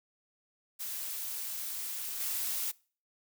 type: noise with level steps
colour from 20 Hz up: blue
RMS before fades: -38 / -34 dBFS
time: 0.79-2.72 s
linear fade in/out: 20 ms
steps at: 2.2 s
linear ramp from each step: 5 ms
effects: noise-tail reverb RT60 0.4 s tail -23 dB re dry